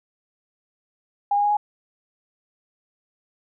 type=tone with pitch steps; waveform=sine; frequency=812 / 819.1 / 826.2 / 833.4 Hz; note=G#5 / G#5 / G#5 / G#5; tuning=-39 / -24 / -9 / +6 cents; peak=-17 dBFS; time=1.31-1.57 s; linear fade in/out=5 ms; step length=65 ms; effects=none